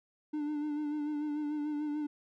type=tone with vibrato; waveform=triangle; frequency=297.9 Hz; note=D4; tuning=25 cents sharp; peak=-30 dBFS; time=0.33-2.07 s; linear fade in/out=10 ms; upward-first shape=sine; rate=6.8 Hz; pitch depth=36 cents each way; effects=none